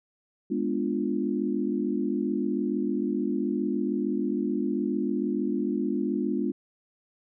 sine chord, G# diminished seventh, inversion none, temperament equal, 207.7 / 246.9 / 293.7 / 349.2 Hz, G#3 / B3 / D4 / F4, 0 / 0 / 0 / 0 cents, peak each -30 / -30 / -30 / -31 dBFS, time 0.5-6.52 s, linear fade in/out 10 ms, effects none

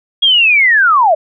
sine linear sweep, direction down, 3322 to 589 Hz, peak -6 dBFS, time 0.22-1.15 s, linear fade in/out 10 ms, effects none

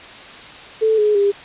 sine tone with pitch steps, 440 / 420.9 / 402.6 Hz, A4 / G#4 / G4, 0 / +23 / +46 cents, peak -12 dBFS, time 0.81-1.32 s, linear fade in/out 20 ms, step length 170 ms, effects white hiss -37 dBFS RMS until 1.44 s + resampled to 8000 Hz

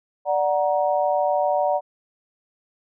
sine chord, D augmented, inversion none, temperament equal with one note detuned, 587.3 / 740 / 939.9 Hz, D5 / F#5 / A#5, 0 / 0 / +14 cents, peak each -21 / -22 / -26 dBFS, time 0.25-1.81 s, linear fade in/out 50 ms, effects none

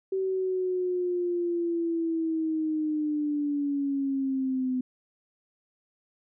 sine linear sweep, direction down, 383.5 to 253.2 Hz, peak -25 dBFS, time 0.12-4.81 s, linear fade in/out 5 ms, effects none

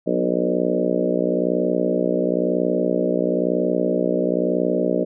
harmonic tone with a mistuned harmonic, 61 Hz, B1, 21 cents flat, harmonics 3 / 4 / 5 / 6 / 7 / 8 / 9 / 10, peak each -26 / -26 / -26 / -26 / -26 / -26 / -26 / -26 dBFS, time 0.06-5.05 s, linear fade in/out 20 ms, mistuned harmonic 5, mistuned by -20 cents, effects none

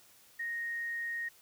sine tone, 1864.7 Hz, A#6, in tune, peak -34 dBFS, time 0.39-1.29 s, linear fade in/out 10 ms, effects white hiss -61 dBFS RMS until 1.41 s

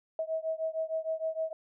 sine beating tone pair, 639 / 645.5 Hz, D#5 / E5, +46 / -37 cents, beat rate 6.5 Hz, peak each -33 / -34 dBFS, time 0.19-1.53 s, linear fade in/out 2 ms, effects none

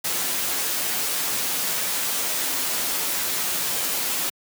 white noise with comb filter, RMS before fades -25 dBFS, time 0.04-4.3 s, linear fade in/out 10 ms, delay 11 ms, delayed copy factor +0.5, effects high-pass 150 Hz 12 dB/octave

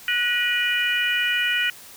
harmonic tone with a mistuned harmonic, 490 Hz, B4, 14 cents flat, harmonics 3 / 4 / 5 / 6, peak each -25 / -25 / -25 / -25 dBFS, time 0.08-1.7 s, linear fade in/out 2 ms, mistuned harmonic 4, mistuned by -50 cents, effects white hiss -44 dBFS RMS until 1.96 s

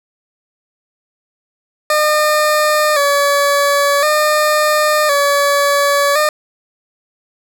20% pulse tone with vibrato, 587.3 Hz, D5, in tune, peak -6 dBFS, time 1.9-6.29 s, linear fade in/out 2 ms, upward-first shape square, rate 0.47 Hz, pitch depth 56 cents each way, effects none

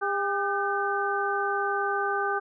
harmonic tone with a mistuned harmonic, 401.6 Hz, G4, 42 cents sharp, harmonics 1 / 2 / 3 / 4, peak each -30 / -30 / -30 / -30 dBFS, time 0.01-2.4 s, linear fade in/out 20 ms, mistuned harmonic 4, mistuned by -77 cents, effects none

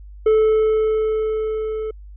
triangle tone with level ramp, 435.8 Hz, A4, 17 cents flat, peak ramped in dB -9 to -21 dBFS, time 0.26-1.91 s, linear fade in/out 5 ms, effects added 50 Hz sine -36 dBFS peak until 2.16 s + resampled to 8000 Hz

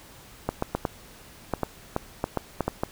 clicks, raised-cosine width 1 ms, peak -10 dBFS, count 12, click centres 0.49 / 0.624 / 0.75 / 0.852 / 1.537 / 1.633 / 1.964 / 2.241 / 2.373 / 2.607 / 2.68 / 2.835 s, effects pink hiss -49 dBFS RMS until 2.91 s

